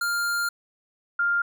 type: tone pair in turn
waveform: square / sine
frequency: 1400 / 1400 Hz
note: F6 / F6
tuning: +4 / +4 cents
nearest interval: unison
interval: 0 cents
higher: neither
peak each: -24 / -20 dBFS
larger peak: second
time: 0.01-0.49 / 1.19-1.42 s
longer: first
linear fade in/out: 5 ms
effects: none